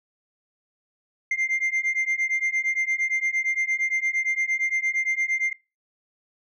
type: beating tone pair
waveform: sine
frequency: 2093 / 2101.7 Hz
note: C7 / C7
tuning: 0 / +7 cents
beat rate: 8.7 Hz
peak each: -23 / -23 dBFS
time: 1.31-5.53 s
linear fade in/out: 5 ms
effects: noise-tail reverb RT60 0.3 s tail -23 dB re dry + tanh soft clip ceiling -19 dBFS